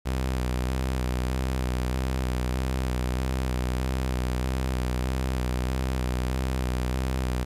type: tone with vibrato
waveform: sawtooth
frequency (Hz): 63.6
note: C2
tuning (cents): -48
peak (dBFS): -21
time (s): 0.05-7.45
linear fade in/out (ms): 20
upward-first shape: square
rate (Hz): 1.6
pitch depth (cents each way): 30
effects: resampled to 32000 Hz + 9-bit